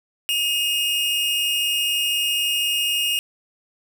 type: tone pair together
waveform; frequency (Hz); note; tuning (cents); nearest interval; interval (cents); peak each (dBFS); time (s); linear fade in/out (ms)
45% pulse; 2538 / 2844; D#7 / F7; +34 / +31; major second; 197; -29 / -20; 0.29-3.19; 0
effects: none